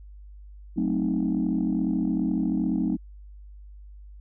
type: chord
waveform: sine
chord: F# diminished seventh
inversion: none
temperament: equal with one note detuned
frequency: 185 / 219.1 / 261.6 / 311.1 Hz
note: F#3 / A3 / C4 / Eb4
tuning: 0 / -7 / 0 / 0 cents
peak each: -27 dBFS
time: 0.76-2.97 s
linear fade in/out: 20 ms
effects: tanh soft clip ceiling -16 dBFS + added 50 Hz sine -42 dBFS peak until 4.2 s